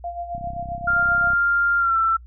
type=tone with tremolo; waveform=sine; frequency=694 Hz; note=F5; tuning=11 cents flat; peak=-25 dBFS; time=0.04-1.33 s; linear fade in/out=2 ms; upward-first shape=sine; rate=7.6 Hz; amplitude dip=65%
type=click train; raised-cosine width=5 ms; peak=-24 dBFS; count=33; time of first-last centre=0.35-1.335 s; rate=32.5 Hz
type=tone with pitch glide; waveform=sine; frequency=1396.9 to 1337.7 Hz; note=F6 to E6; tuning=0 to +25 cents; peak=-16 dBFS; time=0.87-2.17 s; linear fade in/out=10 ms; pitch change=-75 cents; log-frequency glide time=1.78-1.97 s
effects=noise-tail reverb RT60 0.1 s tail -26 dB re dry + added 60 Hz sine -40 dBFS peak until 2.26 s